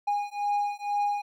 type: beating tone pair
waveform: triangle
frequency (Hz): 819 / 821.1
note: G#5 / G#5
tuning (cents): -24 / -20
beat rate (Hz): 2.1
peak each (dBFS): -27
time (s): 0.07-1.22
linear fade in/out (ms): 10
effects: none

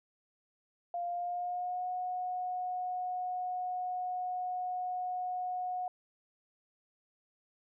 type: tone with pitch glide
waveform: sine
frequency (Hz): 698.5 to 729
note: F5 to F#5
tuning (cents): 0 to -26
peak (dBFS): -33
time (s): 0.94-5.88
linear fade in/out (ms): 2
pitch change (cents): +74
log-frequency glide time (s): 1.05-1.88
effects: none

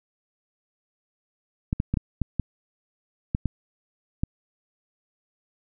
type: clicks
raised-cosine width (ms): 5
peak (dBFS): -11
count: 9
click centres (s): 1.729 / 1.801 / 1.94 / 1.972 / 2.217 / 2.397 / 3.349 / 3.457 / 4.235
effects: none

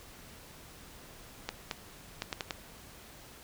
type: clicks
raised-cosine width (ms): 0.2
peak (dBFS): -16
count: 6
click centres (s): 1.49 / 1.712 / 2.221 / 2.328 / 2.408 / 2.508
effects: pink hiss -52 dBFS RMS until 3.43 s

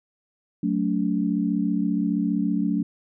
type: chord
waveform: sine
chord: D major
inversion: first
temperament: equal with one note detuned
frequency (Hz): 185 / 220 / 286.3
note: F#3 / A3 / D4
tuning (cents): 0 / 0 / -44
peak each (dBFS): -25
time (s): 0.63-2.83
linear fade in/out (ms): 5
effects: none

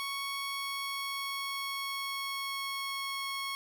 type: tone with pitch glide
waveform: 15% pulse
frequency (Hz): 1108.7 to 1097.2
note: C#6 to C#6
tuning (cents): 0 to -18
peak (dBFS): -28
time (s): 0-3.55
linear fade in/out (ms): 0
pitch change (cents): -18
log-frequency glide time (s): 0.45-3.28
effects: none

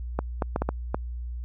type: clicks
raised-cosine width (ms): 1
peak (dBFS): -11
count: 6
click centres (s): 0.19 / 0.422 / 0.561 / 0.62 / 0.69 / 0.945
effects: added 60 Hz sine -31 dBFS peak until 1.44 s

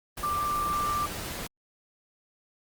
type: tone in noise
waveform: sine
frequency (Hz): 1181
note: D6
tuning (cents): +9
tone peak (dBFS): -26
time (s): 0.23-1.06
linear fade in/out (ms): 5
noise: pink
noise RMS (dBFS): -36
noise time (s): 0.17-1.47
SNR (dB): +7
effects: Opus 24 kbps

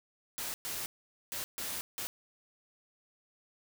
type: noise bursts at uneven times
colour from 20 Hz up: white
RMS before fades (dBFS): -38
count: 5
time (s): 0.38-0.54 / 0.65-0.86 / 1.32-1.44 / 1.58-1.81 / 1.98-2.07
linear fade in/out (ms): 0
effects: none

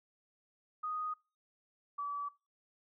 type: tone pair in turn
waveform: sine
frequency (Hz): 1243 / 1149.1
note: D#6 / D6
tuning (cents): -2 / -38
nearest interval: minor second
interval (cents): 136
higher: first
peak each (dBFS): -35 / -35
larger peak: neither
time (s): 0.83-1.14 / 1.98-2.29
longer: neither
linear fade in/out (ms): 10
effects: noise-tail reverb RT60 0.3 s tail -24 dB re dry

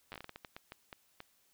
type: slowing click train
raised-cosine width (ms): 0.3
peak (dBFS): -29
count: 14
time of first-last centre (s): 0.12-1.204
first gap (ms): 9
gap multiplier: 1.33
effects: white hiss -71 dBFS RMS until 1.53 s

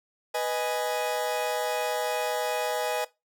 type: chord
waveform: 40% pulse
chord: G# minor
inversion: first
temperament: equal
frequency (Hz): 493.9 / 622.3 / 830.6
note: B4 / D#5 / G#5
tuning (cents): 0 / 0 / 0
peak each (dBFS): -30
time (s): 0.34-3.05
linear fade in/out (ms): 10
effects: noise-tail reverb RT60 0.2 s tail -18 dB re dry

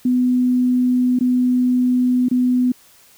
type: tone with dropouts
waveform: sine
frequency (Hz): 250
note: B3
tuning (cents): +21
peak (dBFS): -13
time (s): 0.05-2.72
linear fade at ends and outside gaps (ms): 5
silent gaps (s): 1.19-1.208 / 2.286-2.312
effects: white hiss -50 dBFS RMS until 3.17 s

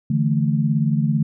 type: chord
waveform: sine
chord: D suspended second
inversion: none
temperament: equal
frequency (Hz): 146.83 / 164.81 / 220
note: D3 / E3 / A3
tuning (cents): 0 / 0 / 0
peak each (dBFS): -19 / -22 / -21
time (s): 0.1-1.23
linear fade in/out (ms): 5
effects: none

